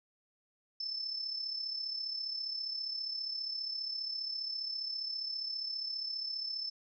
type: tone with amplitude modulation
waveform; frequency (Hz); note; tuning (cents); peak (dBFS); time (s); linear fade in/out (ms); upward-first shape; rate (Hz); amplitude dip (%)
sine; 5274; E8; 0; -33; 0.8-6.7; 5; sine; 34.9; 55
effects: none